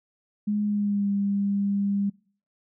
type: tone with pitch glide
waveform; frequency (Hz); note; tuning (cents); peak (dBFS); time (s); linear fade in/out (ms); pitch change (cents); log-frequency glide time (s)
sine; 208.3 to 200; G#3 to G3; +5 to +35; -22; 0.47-2.1; 10; -70; 0.64-1.1
effects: noise-tail reverb RT60 0.5 s tail -25 dB re dry